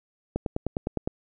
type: click train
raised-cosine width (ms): 2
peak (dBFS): -13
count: 8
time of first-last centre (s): 0.36-1.075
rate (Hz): 9.79
effects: none